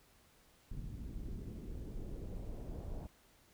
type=noise with low-pass filter sweep; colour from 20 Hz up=brown; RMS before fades=-44 dBFS; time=0.71-3.07 s; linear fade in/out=5 ms; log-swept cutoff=220 to 710 Hz; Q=1.4; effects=pink hiss -67 dBFS RMS until 3.53 s